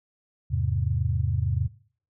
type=chord; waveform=sine; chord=E augmented; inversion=none; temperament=equal; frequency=82.41 / 103.83 / 130.81 Hz; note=E2 / G#2 / B#2; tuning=0 / 0 / 0 cents; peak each=-27 dBFS; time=0.5-1.68 s; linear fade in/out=20 ms; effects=noise-tail reverb RT60 0.5 s tail -21 dB re dry